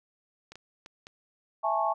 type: clicks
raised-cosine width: 0.2 ms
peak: -28 dBFS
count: 4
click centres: 0.52 / 0.556 / 0.861 / 1.069 s
type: chord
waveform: sine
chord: A major seventh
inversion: second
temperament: just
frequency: 660 / 825 / 880 / 1100 Hz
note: E5 / G#5 / A5 / C#6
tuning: +2 / -12 / 0 / -14 cents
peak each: -30 dBFS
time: 1.63-1.94 s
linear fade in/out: 20 ms
effects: none